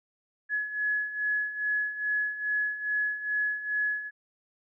sine beating tone pair, 1693 / 1695.4 Hz, G#6 / G#6, +33 / +35 cents, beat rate 2.4 Hz, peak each -33 / -28 dBFS, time 0.49-4.11 s, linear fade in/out 50 ms, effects none

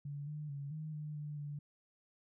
sine tone with pitch steps, 143.5 / 150.4 / 141.1 / 155.3 / 150.9 / 148.6 / 145.8 Hz, D3 / D3 / C#3 / D#3 / D3 / D3 / D3, -40 / +42 / +31 / -3 / +47 / +21 / -12 cents, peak -40 dBFS, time 0.05-1.59 s, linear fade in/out 5 ms, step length 220 ms, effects none

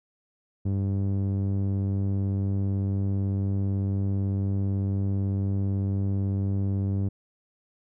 sawtooth tone with low-pass filter, 98 Hz, G2, in tune, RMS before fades -26 dBFS, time 0.65-7.09 s, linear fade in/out 10 ms, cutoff 280 Hz, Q 0.74, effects none

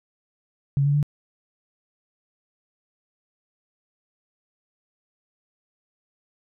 sine tone with pitch steps, 139.7 / 143.3 / 146.4 Hz, C#3 / D3 / D3, +14 / -42 / -5 cents, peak -17 dBFS, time 0.77-1.028 s, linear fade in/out 0 ms, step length 86 ms, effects none

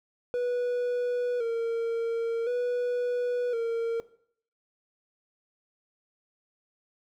triangle tone with vibrato, 474.9 Hz, A#4, 32 cents sharp, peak -24 dBFS, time 0.34-4 s, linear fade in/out 0 ms, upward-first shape square, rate 0.47 Hz, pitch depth 53 cents each way, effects noise-tail reverb RT60 0.6 s tail -17 dB re dry

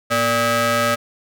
sawtooth ring-modulated tone, 346.4 Hz, F4, 14 cents flat, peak -9 dBFS, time 0.1-0.96 s, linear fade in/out 20 ms, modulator 931 Hz, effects none

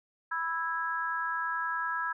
sine chord, E major, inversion second, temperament just, 988.9 / 1318.5 / 1648.1 Hz, B5 / E6 / G#6, +2 / 0 / -14 cents, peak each -35 / -34 / -33 dBFS, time 0.31-2.13 s, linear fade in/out 10 ms, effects none

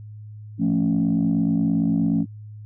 sine chord, F augmented, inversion none, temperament equal with one note detuned, 170.72 / 220 / 277.2 Hz, F3 / A3 / C#4, -39 / 0 / 0 cents, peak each -21 dBFS, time 0.58-2.26 s, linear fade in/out 50 ms, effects tanh soft clip ceiling -12 dBFS + added 106 Hz sine -36 dBFS peak until 2.65 s

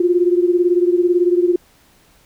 sine beating tone pair, 349.2 / 367.2 Hz, F4 / F#4, 0 / -13 cents, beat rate 18 Hz, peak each -13 / -17 dBFS, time 0-1.56 s, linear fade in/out 5 ms, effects pink hiss -53 dBFS RMS until 2.25 s

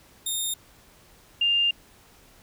15% pulse / sine tone pair in turn, 3666 / 2802 Hz, A#7 / F7, -30 / +5 cents, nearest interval perfect fourth, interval 465 cents, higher first, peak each -19 dBFS, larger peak neither, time 0.26-0.54 / 1.41-1.71 s, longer second, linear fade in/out 5 ms, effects pink hiss -55 dBFS RMS until 2.42 s

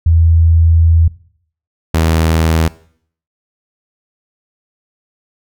sine / sawtooth tone pair in turn, 82.41 / 80.81 Hz, E2 / E2, 0 / -34 cents, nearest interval unison, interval 34 cents, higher first, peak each -6 dBFS, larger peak neither, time 0.06-1.08 / 1.94-2.68 s, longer first, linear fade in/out 5 ms, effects noise-tail reverb RT60 0.6 s tail -20 dB re dry

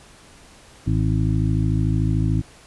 harmonic tone, 53.5 Hz, A1, 48 cents flat, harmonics 1 / 2 / 3 / 5 / 6, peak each -24 / -20 / -23 / -27 / -30 dBFS, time 0.86-2.42 s, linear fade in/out 20 ms, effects pink hiss -48 dBFS RMS until 2.66 s + resampled to 24000 Hz

